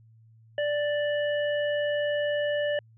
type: harmonic tone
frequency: 587.3 Hz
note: D5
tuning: in tune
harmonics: 1 / 3 / 5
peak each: -25 / -33 / -38 dBFS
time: 0.58-2.79 s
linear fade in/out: 2 ms
effects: added 112 Hz sine -53 dBFS peak until 2.97 s